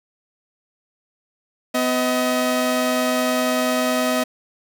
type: tone pair together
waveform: sawtooth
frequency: 251.2 / 633 Hz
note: B3 / D#5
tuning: +30 / +30 cents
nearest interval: octave + major third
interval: 1600 cents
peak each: -17 dBFS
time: 1.74-4.24 s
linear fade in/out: 10 ms
effects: none